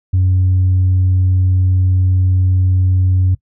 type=tone; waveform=sine; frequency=92.5 Hz; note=F#2; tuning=in tune; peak=-8 dBFS; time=0.13-3.35 s; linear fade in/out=10 ms; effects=noise-tail reverb RT60 0.1 s tail -19 dB re dry + tanh soft clip ceiling -7 dBFS